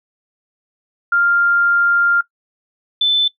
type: tone pair in turn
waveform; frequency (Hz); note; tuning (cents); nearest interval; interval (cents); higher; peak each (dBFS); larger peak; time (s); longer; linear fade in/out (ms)
sine; 1396.9 / 3520; F6 / A7; 0 / 0; octave + major third; 1600; second; -11; neither; 1.12-2.21 / 3.01-3.28; first; 5
effects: noise-tail reverb RT60 0.1 s tail -19 dB re dry